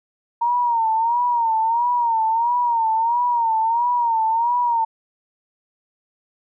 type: tone with vibrato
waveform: sine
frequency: 929 Hz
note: A#5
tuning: 6 cents flat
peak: -16 dBFS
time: 0.41-4.85 s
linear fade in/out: 10 ms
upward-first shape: sine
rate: 1.5 Hz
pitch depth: 86 cents each way
effects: none